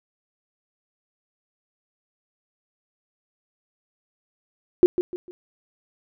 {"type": "tone with echo", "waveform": "sine", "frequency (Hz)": 357.5, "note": "F4", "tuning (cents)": 41, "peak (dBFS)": -8, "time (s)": [4.83, 4.86], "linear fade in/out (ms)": 0, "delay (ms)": 150, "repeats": 3, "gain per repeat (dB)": -10, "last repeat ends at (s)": 5.31, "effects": []}